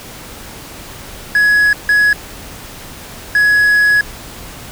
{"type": "tone bursts at uneven times", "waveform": "triangle", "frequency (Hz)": 1679, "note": "G#6", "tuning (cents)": 18, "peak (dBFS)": -6, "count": 3, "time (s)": [[1.35, 1.73], [1.89, 2.13], [3.35, 4.01]], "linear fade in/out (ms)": 2, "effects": ["pink hiss -32 dBFS RMS until 4.71 s"]}